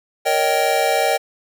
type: chord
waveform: square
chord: Eb dominant seventh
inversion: second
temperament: just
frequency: 466.7 / 560 / 622.3 / 777.8 Hz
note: Bb4 / Db5 / Eb5 / G5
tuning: +2 / +18 / 0 / -14 cents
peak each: -24 / -23 / -22 / -20 dBFS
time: 0.25-1.18 s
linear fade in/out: 20 ms
effects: none